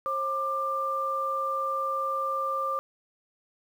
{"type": "tone pair together", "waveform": "sine", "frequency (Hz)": [537.2, 1188], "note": ["C5", "D6"], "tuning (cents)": [46, 20], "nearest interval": "octave + major second", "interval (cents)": 1374, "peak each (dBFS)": [-33, -27], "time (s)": [0.06, 2.79], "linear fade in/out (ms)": 0, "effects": ["9-bit"]}